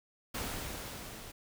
pink noise with level ramp, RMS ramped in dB -37 to -48 dBFS, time 0.34-1.32 s, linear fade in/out 10 ms, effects none

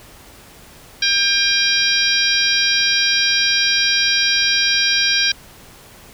harmonic tone with a mistuned harmonic, 800 Hz, G5, 35 cents sharp, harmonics 2 / 3 / 4 / 5 / 6 / 7, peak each -21 / -21 / -21 / -21 / -21 / -21 dBFS, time 1.02-5.32 s, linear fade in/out 5 ms, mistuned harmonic 5, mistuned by -37 cents, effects pink hiss -43 dBFS RMS until 6.13 s

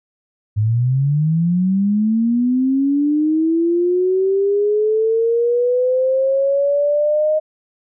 sine linear sweep, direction up, 102.6 to 622.3 Hz, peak -13 dBFS, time 0.56-7.4 s, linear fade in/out 20 ms, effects none

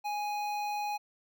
square tone with notch filter, 830.6 Hz, G#5, in tune, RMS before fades -34 dBFS, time 0.04-0.98 s, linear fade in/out 20 ms, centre 9300 Hz, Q 0.67, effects none

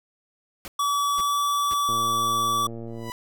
pink noise bursts, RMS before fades -38 dBFS, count 3, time 0.65-1.737 s, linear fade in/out 0 ms, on 29 ms, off 500 ms
square tone with pitch glide, 1144 to 1151.3 Hz, D6 to D6, -46 to -35 cents, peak -22 dBFS, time 0.79-2.67 s, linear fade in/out 5 ms, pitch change +11 cents, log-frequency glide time 1.14-1.37 s
click train, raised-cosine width 2 ms, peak -24 dBFS, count 140, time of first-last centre 1.89-3.099 s, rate 115 Hz
sawtooth tone with exponential growth, 987.8 Hz, B5, in tune, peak -27 dBFS, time 2.87-3.12 s, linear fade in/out 0 ms, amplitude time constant 53 ms
effects none

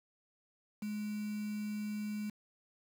sine tone with quantisation, 210 Hz, G#3, 19 cents sharp, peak -36 dBFS, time 0.82-2.3 s, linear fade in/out 5 ms, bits 8, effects none

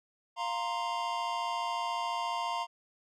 square chord, F suspended fourth, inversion none, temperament equal, 698.5 / 932.3 / 1046.5 Hz, F5 / Bb5 / C6, 0 / 0 / 0 cents, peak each -38 / -35 / -37 dBFS, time 0.36-2.67 s, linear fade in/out 50 ms, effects low-pass 5000 Hz 12 dB/octave

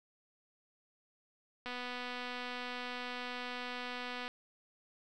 click train, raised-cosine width 0.3 ms, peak -26 dBFS, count 648, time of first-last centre 1.66-4.279 s, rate 247 Hz, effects none

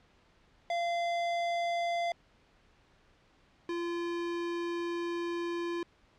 square tone pair in turn, 688 / 343.2 Hz, F5 / F4, -26 / -30 cents, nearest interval octave, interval 1204 cents, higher first, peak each -30 / -33 dBFS, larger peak first, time 0.7-2.12 / 3.69-5.83 s, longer second, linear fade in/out 2 ms, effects pink hiss -65 dBFS RMS until 6.18 s + low-pass 4000 Hz 12 dB/octave

